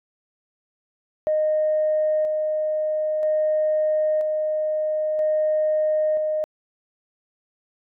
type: tone with tremolo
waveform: sine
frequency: 617 Hz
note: D#5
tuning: 15 cents flat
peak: -17 dBFS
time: 1.27-6.44 s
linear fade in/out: 0 ms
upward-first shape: square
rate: 0.51 Hz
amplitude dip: 30%
effects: tanh soft clip ceiling -13 dBFS